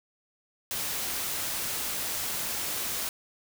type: noise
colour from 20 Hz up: white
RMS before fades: -32 dBFS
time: 0.71-3.09 s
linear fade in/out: 0 ms
effects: none